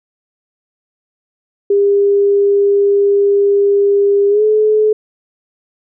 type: tone with pitch glide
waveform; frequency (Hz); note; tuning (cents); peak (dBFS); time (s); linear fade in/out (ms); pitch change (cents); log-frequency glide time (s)
sine; 402.2 to 428.6; G4 to A4; +44 to -45; -8; 1.7-4.93; 5; +111; 4.29-4.43
effects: none